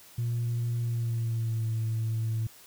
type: tone with pitch glide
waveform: sine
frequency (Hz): 118.4 to 111.95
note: A#2 to A2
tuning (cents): +27 to +30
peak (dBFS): -25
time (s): 0.18-2.47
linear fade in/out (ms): 5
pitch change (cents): -97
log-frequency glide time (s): 0.81-1.67
effects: tanh soft clip ceiling -24 dBFS + white hiss -53 dBFS RMS until 2.66 s